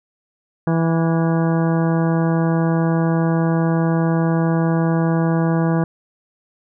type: harmonic tone with a mistuned harmonic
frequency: 164.81 Hz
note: E3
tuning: in tune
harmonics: 1 / 2 / 3 / 4 / 5 / 6 / 7 / 9 / 10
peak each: -16 / -22 / -26 / -28 / -30 / -32 / -33 / -35 / -36 dBFS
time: 0.67-5.84 s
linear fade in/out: 2 ms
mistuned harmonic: 9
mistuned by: -42 cents
effects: none